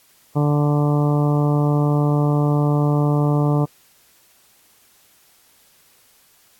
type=harmonic tone; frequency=146.83 Hz; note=D3; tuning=in tune; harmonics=1 / 2 / 3 / 4 / 5 / 6 / 7 / 8; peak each=-16 / -22 / -26 / -28 / -30 / -32 / -33 / -34 dBFS; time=0.35-3.66 s; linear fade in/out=20 ms; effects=white hiss -55 dBFS RMS until 6.59 s + AAC 64 kbps